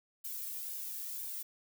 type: noise with flanger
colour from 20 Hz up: violet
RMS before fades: -41 dBFS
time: 0.24-1.43 s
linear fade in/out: 10 ms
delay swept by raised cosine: 1.5 to 2 ms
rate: 2 Hz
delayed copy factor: -0.8
effects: none